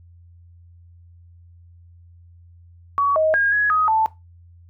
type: tone with pitch steps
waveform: sine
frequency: 1129 / 629 / 1625 / 1675 / 1256 / 881 Hz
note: C#6 / D#5 / G#6 / G#6 / D#6 / A5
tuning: +31 / +19 / -38 / +14 / +16 / +2 cents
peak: -15 dBFS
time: 2.98-4.06 s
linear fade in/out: 0 ms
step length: 180 ms
effects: noise-tail reverb RT60 0.2 s tail -17 dB re dry + added 86 Hz sine -45 dBFS peak until 4.69 s